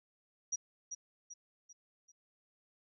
sine tone with echo, 5770 Hz, F#8, 44 cents flat, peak -32 dBFS, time 0.52-0.56 s, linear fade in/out 10 ms, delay 390 ms, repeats 4, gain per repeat -7 dB, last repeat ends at 2.12 s, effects none

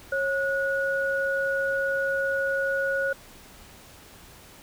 sine tone pair together, 546 / 1457.6 Hz, C#5 / F#6, -26 / -26 cents, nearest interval octave + perfect fourth, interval 1700 cents, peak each -26 dBFS, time 0.12-3.13 s, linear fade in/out 5 ms, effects pink hiss -49 dBFS RMS until 4.62 s

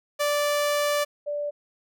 sawtooth / sine tone pair in turn, 585 / 585 Hz, D5 / D5, -7 / -7 cents, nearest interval unison, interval 0 cents, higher neither, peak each -18 / -26 dBFS, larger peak first, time 0.19-1.05 / 1.26-1.51 s, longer first, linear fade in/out 20 ms, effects none

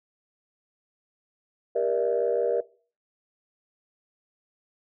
sine chord, E half-diminished seventh, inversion first, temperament just, 395.6 / 474.7 / 593.3 / 659.3 Hz, G4 / Bb4 / D5 / E5, +16 / +31 / +18 / 0 cents, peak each -30 / -24 / -28 / -29 dBFS, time 1.75-2.61 s, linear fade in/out 10 ms, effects noise-tail reverb RT60 0.4 s tail -20 dB re dry + tanh soft clip ceiling -14 dBFS

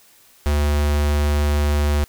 square tone with notch filter, 73.42 Hz, D2, in tune, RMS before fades -18 dBFS, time 0.46-2.04 s, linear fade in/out 0 ms, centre 170 Hz, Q 1.7, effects white hiss -52 dBFS RMS until 2.08 s

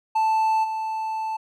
triangle tone with level steps, 880 Hz, A5, in tune, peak -16 / -23 dBFS, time 0.15-1.37 s, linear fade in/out 10 ms, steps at 0.63 s, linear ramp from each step 20 ms, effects none

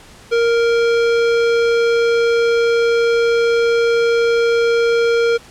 sine tone with hard clipping, 466.2 Hz, A#4, in tune, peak -14 dBFS, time 0.31-5.38 s, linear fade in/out 20 ms, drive 16 dB, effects pink hiss -42 dBFS RMS until 5.5 s + low-pass 9000 Hz 12 dB/octave

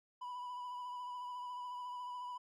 triangle tone with vibrato, 987.8 Hz, B5, in tune, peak -40 dBFS, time 0.21-2.38 s, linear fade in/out 10 ms, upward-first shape sine, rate 14 Hz, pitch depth 24 cents each way, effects Opus 48 kbps

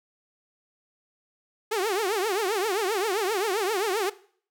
sawtooth tone with vibrato, 405.9 Hz, G#4, 40 cents flat, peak -20 dBFS, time 1.71-4.1 s, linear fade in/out 10 ms, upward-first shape triangle, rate 7.6 Hz, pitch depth 250 cents each way, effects noise-tail reverb RT60 0.5 s tail -18 dB re dry

